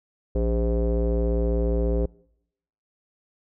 square tone with low-pass filter, 57.3 Hz, A#1, 29 cents flat, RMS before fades -23 dBFS, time 0.35-2.06 s, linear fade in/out 5 ms, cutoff 470 Hz, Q 6.7, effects noise-tail reverb RT60 0.8 s tail -25 dB re dry

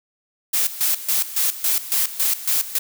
blue noise with tremolo, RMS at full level -19 dBFS, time 0.53-2.79 s, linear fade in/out 10 ms, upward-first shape square, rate 3.6 Hz, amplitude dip 80%, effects none

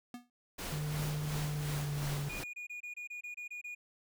square tone with exponential decay, 243.5 Hz, B3, 24 cents flat, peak -40 dBFS, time 0.14-0.3 s, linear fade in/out 2 ms, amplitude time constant 33 ms
pink noise with tremolo, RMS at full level -40 dBFS, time 0.58-2.44 s, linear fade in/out 10 ms, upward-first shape sine, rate 2.8 Hz, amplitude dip 50%
triangle tone with pitch glide, 150 to 143.64 Hz, D3 to D3, +37 to -38 cents, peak -32 dBFS, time 0.72-2.29 s, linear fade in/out 5 ms, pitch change -75 cents, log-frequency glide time 1.4-2.1 s
triangle tone bursts, 2446 Hz, D#7, 30 cents flat, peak -39 dBFS, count 11, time 2.29-3.75 s, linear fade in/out 10 ms, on 110 ms, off 25 ms
effects none

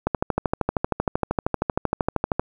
click train, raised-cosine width 1 ms, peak -6 dBFS, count 31, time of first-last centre 0.07-2.396 s, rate 12.9 Hz, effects 8-bit

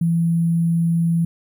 sine tone with sample-and-hold, 167.5 Hz, E3, 28 cents sharp, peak -15 dBFS, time 0.01-1.25 s, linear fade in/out 5 ms, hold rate 11025 Hz, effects none

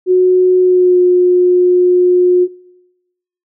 sine tone with pitch glide, 366.9 to 360 Hz, F#4 to F#4, -15 to -47 cents, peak -6 dBFS, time 0.06-2.48 s, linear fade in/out 50 ms, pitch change -32 cents, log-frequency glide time 0.6-0.99 s, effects noise-tail reverb RT60 1.0 s tail -24 dB re dry

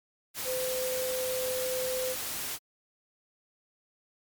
sine tone in noise, 511 Hz, C5, 41 cents flat, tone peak -30 dBFS, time 0.44-2.16 s, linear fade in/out 50 ms, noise white, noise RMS -35 dBFS, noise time 0.34-2.59 s, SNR +2 dB, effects MP3 96 kbps

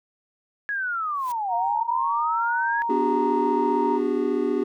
sine linear two-way sweep, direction down then up, 1686 to 692 to 1686 Hz, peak -24 dBFS, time 0.69-2.82 s, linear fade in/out 0 ms, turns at 1.55 s
white noise with exponential growth, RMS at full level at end -39 dBFS, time 1.09-1.32 s, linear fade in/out 2 ms, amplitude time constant 48 ms
sine tone, 932.3 Hz, A#5, in tune, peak -23 dBFS, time 1.48-4 s, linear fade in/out 50 ms
triangle chord, G# half-diminished seventh, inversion first, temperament equal with one note detuned, 246.9 / 293.7 / 370 / 405.1 Hz, B3 / D4 / F#4 / G#4, 0 / 0 / 0 / -43 cents, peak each -26 / -25 / -24 / -24 dBFS, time 2.89-4.64 s, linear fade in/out 10 ms
effects none

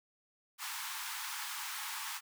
pink high-pass noise, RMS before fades -41 dBFS, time 0.58-2.21 s, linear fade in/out 50 ms, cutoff 830 Hz, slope 96 dB/octave, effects none

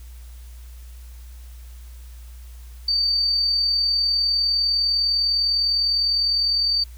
sine tone with amplitude modulation, 4600 Hz, D8, 37 cents flat, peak -16 dBFS, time 2.88-6.84 s, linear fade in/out 5 ms, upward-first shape sine, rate 39.9 Hz, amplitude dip 35%, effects added 60 Hz sine -37 dBFS peak until 6.97 s + white hiss -53 dBFS RMS until 6.97 s

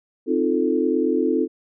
sine chord, F dominant seventh, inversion second, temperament equal, 261.6 / 311.1 / 349.2 / 440 Hz, C4 / Eb4 / F4 / A4, 0 / 0 / 0 / 0 cents, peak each -23 dBFS, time 0.26-1.48 s, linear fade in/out 50 ms, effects none

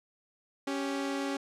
sawtooth tone pair together, 277.4 / 392 Hz, C#4 / G4, +1 / 0 cents, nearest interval tritone, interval 599 cents, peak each -28 / -34 dBFS, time 0.67-1.37 s, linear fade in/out 5 ms, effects low-pass 8000 Hz 12 dB/octave

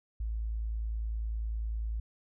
sine tone, 55 Hz, A1, in tune, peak -31 dBFS, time 0.2-2 s, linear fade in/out 5 ms, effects none

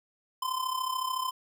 square tone with amplitude modulation, 1030 Hz, C6, 28 cents flat, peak -27 dBFS, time 0.42-1.31 s, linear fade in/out 5 ms, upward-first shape sine, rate 33.7 Hz, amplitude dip 70%, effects none

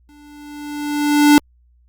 square tone with exponential growth, 293.7 Hz, D4, in tune, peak -6 dBFS, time 0.09-1.38 s, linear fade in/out 0 ms, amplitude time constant 280 ms, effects added 60 Hz sine -51 dBFS peak until 1.88 s + Opus 48 kbps

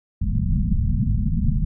pink low-pass noise, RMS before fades -20 dBFS, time 0.21-1.65 s, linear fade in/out 10 ms, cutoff 230 Hz, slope 96 dB/octave, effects none

